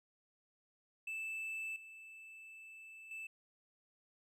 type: tone with level steps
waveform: triangle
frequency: 2637 Hz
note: E7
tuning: in tune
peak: -38 / -50 / -42 dBFS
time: 1.07-3.27 s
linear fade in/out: 5 ms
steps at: 1.76 / 3.11 s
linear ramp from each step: 2 ms
effects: none